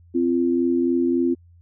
sine tone pair together, 260.1 / 343.7 Hz, C4 / F4, -10 / -28 cents, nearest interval perfect fourth, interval 482 cents, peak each -20 dBFS, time 0.14-1.35 s, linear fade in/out 20 ms, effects added 86 Hz sine -48 dBFS peak until 1.61 s

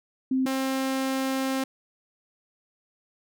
sine / sawtooth tone pair in turn, 261.6 / 265.7 Hz, C4 / C4, 0 / +27 cents, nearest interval unison, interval 27 cents, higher second, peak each -21 / -21 dBFS, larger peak neither, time 0.31-0.46 / 0.46-1.64 s, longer second, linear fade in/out 5 ms, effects none

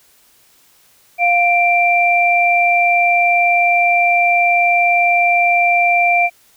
sine tone pair together, 701.3 / 2359 Hz, F5 / D7, +7 / +7 cents, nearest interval octave + major sixth, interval 2100 cents, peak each -13 dBFS, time 1.18-6.3 s, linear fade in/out 50 ms, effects white hiss -52 dBFS RMS until 6.56 s

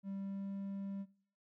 triangle tone with pitch glide, 195.8 to 196.93 Hz, G3 to G3, -2 to +8 cents, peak -38 dBFS, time 0.03-1.06 s, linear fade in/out 50 ms, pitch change +10 cents, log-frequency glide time 0.17-0.51 s, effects noise-tail reverb RT60 0.5 s tail -18 dB re dry

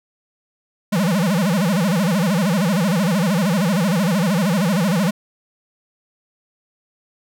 square tone with vibrato, 185 Hz, F#3, in tune, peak -16 dBFS, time 0.92-5.11 s, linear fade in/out 10 ms, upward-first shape sine, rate 13 Hz, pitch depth 250 cents each way, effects none

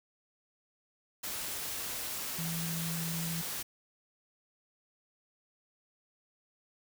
sine tone in noise, 165.9 Hz, E3, 11 cents sharp, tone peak -35 dBFS, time 2.38-3.42 s, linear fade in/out 10 ms, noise white, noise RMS -38 dBFS, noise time 1.23-3.63 s, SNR 0 dB, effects none

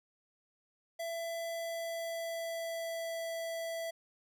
square tone with pitch glide, 668 to 661.9 Hz, E5 to E5, +23 to +7 cents, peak -37 dBFS, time 0.99-3.91 s, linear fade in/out 10 ms, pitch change -16 cents, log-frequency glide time 1.46-3.26 s, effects none

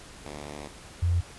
5% pulse / sine tone pair in turn, 73.42 / 86.78 Hz, D2 / F2, 0 / -10 cents, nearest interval minor third, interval 290 cents, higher second, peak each -27 / -21 dBFS, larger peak second, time 0.25-0.68 / 1.02-1.21 s, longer first, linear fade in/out 10 ms, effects pink hiss -47 dBFS RMS until 1.38 s + resampled to 24000 Hz

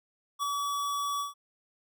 square tone with ADSR envelope, 1141 Hz, C#6, 50 cents sharp, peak -27 dBFS, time 0.39-1.34 s, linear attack 40 ms, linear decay 4 ms, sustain -3 dB, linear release 140 ms, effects none

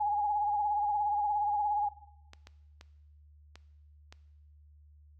sine tone with vibrato, 828 Hz, G#5, 5 cents flat, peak -27 dBFS, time 0-1.89 s, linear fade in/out 10 ms, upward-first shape sine, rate 17 Hz, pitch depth 42 cents each way
clicks, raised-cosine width 0.2 ms, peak -31 dBFS, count 5, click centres 2.334 / 2.471 / 2.811 / 3.556 / 4.125 s
effects noise-tail reverb RT60 1.0 s tail -18 dB re dry + added 74 Hz sine -55 dBFS peak until 5.19 s

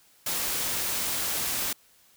white noise, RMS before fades -29 dBFS, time 0.26-1.73 s, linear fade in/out 5 ms, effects white hiss -60 dBFS RMS until 2.16 s

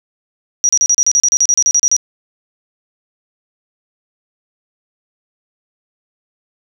sine tone bursts, 5780 Hz, F#8, 41 cents flat, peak -8 dBFS, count 16, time 0.64-1.965 s, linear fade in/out 0 ms, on 50 ms, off 35 ms, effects none

